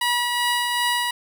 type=tone with tremolo; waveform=15% pulse; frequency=967 Hz; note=B5; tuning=37 cents flat; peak=-12 dBFS; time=0.01-1.11 s; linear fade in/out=5 ms; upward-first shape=triangle; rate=2.6 Hz; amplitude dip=35%; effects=9-bit